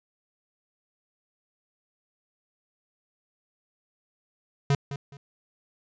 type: tone with echo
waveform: square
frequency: 140.4 Hz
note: C#3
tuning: 22 cents sharp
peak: -20 dBFS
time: 4.7-4.75 s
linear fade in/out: 2 ms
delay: 210 ms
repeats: 2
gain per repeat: -12 dB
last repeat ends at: 5.17 s
effects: resampled to 16000 Hz